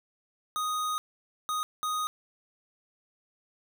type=tone bursts at uneven times; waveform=square; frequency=1244.5 Hz; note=D#6; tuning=in tune; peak=-29 dBFS; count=3; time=0.56-0.98 / 1.49-1.63 / 1.83-2.07 s; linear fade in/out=0 ms; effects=none